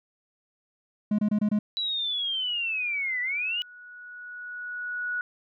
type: tone bursts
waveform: triangle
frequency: 210 Hz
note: G#3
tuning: 19 cents sharp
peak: -19 dBFS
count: 5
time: 1.11-1.59 s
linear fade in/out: 5 ms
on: 76 ms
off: 25 ms
type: linear two-way sweep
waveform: sine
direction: down then up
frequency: 3951 to 1943 to 2955 Hz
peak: -26 dBFS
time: 1.77-3.62 s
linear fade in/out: 0 ms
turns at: 3.21 s
type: tone with exponential growth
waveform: sine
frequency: 1465 Hz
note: F#6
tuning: 18 cents flat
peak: -26 dBFS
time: 2.08-5.21 s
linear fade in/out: 1 ms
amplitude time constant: 680 ms
effects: none